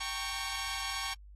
10% pulse chord, G diminished, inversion none, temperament equal with one note detuned, 784 / 916.3 / 1108.7 Hz, G5 / Bb5 / Db6, 0 / -30 / 0 cents, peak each -32 / -34 / -28 dBFS, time 0-1.14 s, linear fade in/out 10 ms, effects added 50 Hz sine -49 dBFS peak until 1.35 s + AAC 32 kbps

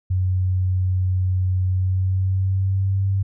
sine tone with pitch glide, 92.5 to 97.32 Hz, F#2 to G2, 0 to -12 cents, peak -17 dBFS, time 0.1-3.23 s, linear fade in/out 10 ms, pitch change +88 cents, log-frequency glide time 1.67-3.06 s, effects none

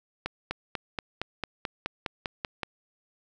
accelerating click train, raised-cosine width 0.3 ms, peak -14 dBFS, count 12, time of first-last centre 0.26-2.632 s, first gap 250 ms, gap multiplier 0.97, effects none

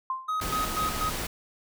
sine tone with exponential decay, 1046.5 Hz, C6, in tune, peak -24 dBFS, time 0.1-0.4 s, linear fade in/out 2 ms, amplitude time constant 64 ms
triangle tone with tremolo, 1260 Hz, D#6, 21 cents sharp, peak -24 dBFS, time 0.28-1.1 s, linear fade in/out 10 ms, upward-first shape square, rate 4.1 Hz, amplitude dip 70%
pink noise, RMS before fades -32 dBFS, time 0.41-1.27 s, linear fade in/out 5 ms
effects none

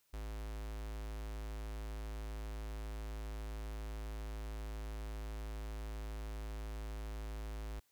square tone with notch filter, 53.7 Hz, A1, 41 cents flat, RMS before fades -43 dBFS, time 0.13-7.8 s, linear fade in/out 10 ms, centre 190 Hz, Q 1.6, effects white hiss -75 dBFS RMS until 7.91 s

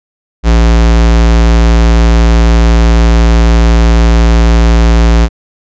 square tone, 57 Hz, A#1, 38 cents flat, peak -4 dBFS, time 0.43-5.29 s, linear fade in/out 50 ms, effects resampled to 16000 Hz

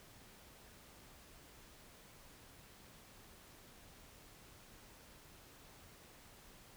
silence, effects pink hiss -60 dBFS RMS until 6.76 s

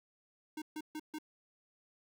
square tone bursts, 308.3 Hz, D#4, 16 cents flat, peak -40 dBFS, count 4, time 0.57-1.186 s, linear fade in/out 5 ms, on 49 ms, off 140 ms, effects none

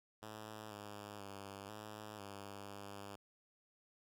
5% pulse tone with pitch steps, 107.8 / 103.3 / 99.4 / 106.4 / 100.2 / 100.8 Hz, A2 / G#2 / G2 / G#2 / G2 / G2, -35 / -9 / +25 / +42 / +38 / +49 cents, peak -37 dBFS, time 0.22-3.16 s, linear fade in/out 10 ms, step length 490 ms, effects none

